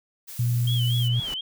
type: noise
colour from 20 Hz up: blue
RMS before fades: -39 dBFS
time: 0.27-1.09 s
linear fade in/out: 20 ms
type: tone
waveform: sine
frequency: 120.1 Hz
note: B2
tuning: 48 cents flat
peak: -20 dBFS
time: 0.39-1.2 s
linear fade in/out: 5 ms
type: tone with vibrato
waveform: sine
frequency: 3157 Hz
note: G7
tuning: 12 cents sharp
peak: -28 dBFS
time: 0.67-1.41 s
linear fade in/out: 5 ms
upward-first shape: sine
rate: 4.2 Hz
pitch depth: 110 cents each way
type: noise with exponential growth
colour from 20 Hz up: pink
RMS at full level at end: -36 dBFS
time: 0.74-1.34 s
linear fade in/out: 1 ms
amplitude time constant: 130 ms
effects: none